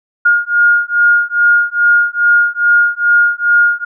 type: beating tone pair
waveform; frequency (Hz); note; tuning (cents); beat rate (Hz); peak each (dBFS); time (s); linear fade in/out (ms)
sine; 1422 / 1424.4; F6 / F6; +31 / +34; 2.4; -11; 0.25-3.85; 10
effects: none